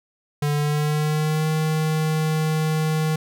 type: tone with pitch glide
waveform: square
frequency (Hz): 146.83 to 156.46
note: D3 to D#3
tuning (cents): 0 to +10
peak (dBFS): -20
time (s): 0.42-3.16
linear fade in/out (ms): 5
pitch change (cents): +110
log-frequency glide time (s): 0.53-1.47
effects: none